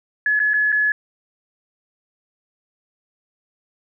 sine tone with dropouts, 1703 Hz, G#6, 43 cents sharp, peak -15 dBFS, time 0.26-0.92 s, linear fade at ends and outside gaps 2 ms, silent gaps 0.393-0.4 / 0.535-0.54 / 0.72-0.725 s, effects none

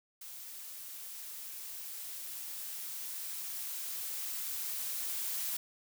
blue noise with level ramp, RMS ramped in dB -47 to -36 dBFS, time 0.21-5.57 s, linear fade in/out 5 ms, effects none

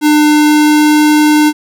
square tone with pitch glide, 300.1 to 301.8 Hz, D4 to D4, +38 to +47 cents, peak -6 dBFS, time 0.01-1.53 s, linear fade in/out 50 ms, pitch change +9 cents, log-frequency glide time 0.2-0.96 s, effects none

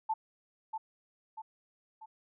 sine tone with echo, 880 Hz, A5, in tune, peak -28 dBFS, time 0.09-0.14 s, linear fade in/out 10 ms, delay 640 ms, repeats 3, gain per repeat -6 dB, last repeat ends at 2.06 s, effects none

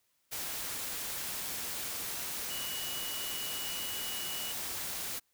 sine tone in noise, 2928 Hz, F#7, 19 cents flat, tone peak -41 dBFS, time 2.49-4.53 s, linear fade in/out 20 ms, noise white, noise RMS -38 dBFS, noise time 0.31-5.2 s, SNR -6 dB, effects white hiss -75 dBFS RMS until 5.33 s

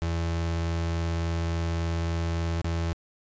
35% pulse tone with dropouts, 83.5 Hz, E2, 23 cents sharp, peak -24 dBFS, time 0.02-2.93 s, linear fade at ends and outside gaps 0 ms, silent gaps 2.616-2.645 s, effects resampled to 16000 Hz

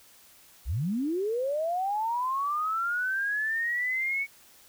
sine linear sweep, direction up, 46.16 to 2242 Hz, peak -26 dBFS, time 0.65-4.27 s, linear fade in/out 50 ms, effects white hiss -56 dBFS RMS until 4.68 s

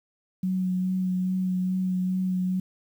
sine tone with vibrato, 184.9 Hz, F#3, 1 cent flat, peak -23 dBFS, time 0.43-2.6 s, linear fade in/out 5 ms, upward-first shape sine, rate 2.4 Hz, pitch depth 16 cents each way, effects 9-bit

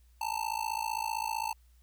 square tone with amplitude modulation, 887 Hz, A5, 14 cents sharp, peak -28 dBFS, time 0.21-1.53 s, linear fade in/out 5 ms, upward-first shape sine, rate 55.5 Hz, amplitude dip 100%, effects added 60 Hz sine -58 dBFS peak until 1.82 s + white hiss -72 dBFS RMS until 1.82 s

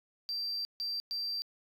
sine tone bursts at uneven times, 4699 Hz, D8, in tune, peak -31 dBFS, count 3, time 0.29-0.65 / 0.8-1 / 1.11-1.42 s, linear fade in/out 0 ms, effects tanh soft clip ceiling -31 dBFS + 12-bit

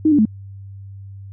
sine tone with pitch steps, 311.4 / 292 / 215.6 Hz, D#4 / D4 / A3, +2 / -10 / -35 cents, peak -10 dBFS, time 0.05-0.254 s, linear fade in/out 5 ms, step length 68 ms, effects added 98 Hz sine -33 dBFS peak until 1.32 s

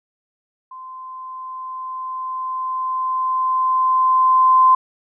sine tone with level ramp, 1035 Hz, C6, 19 cents flat, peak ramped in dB -33 to -8 dBFS, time 0.71-4.75 s, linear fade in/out 5 ms, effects none

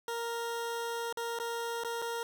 20% pulse tone with dropouts, 466.2 Hz, A#4, in tune, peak -29 dBFS, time 0.08-2.23 s, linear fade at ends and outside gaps 1 ms, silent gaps 1.126-1.172 / 1.388-1.399 / 1.836-1.847 / 2.018-2.022 s, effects none

